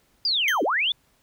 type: linear two-way sweep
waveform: sine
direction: down then up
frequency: 4978 to 256.7 to 3588 Hz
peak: -20 dBFS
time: 0.25-0.92 s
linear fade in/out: 2 ms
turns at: 0.63 s
type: tone with exponential decay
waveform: 35% pulse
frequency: 3136 Hz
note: G7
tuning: in tune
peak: -19 dBFS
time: 0.48-0.66 s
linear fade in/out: 1 ms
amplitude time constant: 37 ms
effects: pink hiss -64 dBFS RMS until 1.22 s